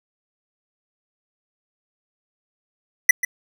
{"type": "tone with echo", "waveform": "square", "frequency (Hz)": 1976, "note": "B6", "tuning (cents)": 0, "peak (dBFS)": -7, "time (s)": [3.09, 3.11], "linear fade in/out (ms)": 5, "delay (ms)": 140, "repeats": 1, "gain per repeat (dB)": -13, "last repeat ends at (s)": 3.25, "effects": []}